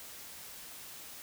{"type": "silence", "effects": ["white hiss -48 dBFS RMS until 1.22 s"]}